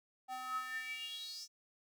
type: tone with high-pass filter sweep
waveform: square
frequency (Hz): 255.7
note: C4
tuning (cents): -40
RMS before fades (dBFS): -43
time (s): 0.28-1.48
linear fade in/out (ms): 50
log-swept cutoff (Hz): 810 to 5800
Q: 9.7
effects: none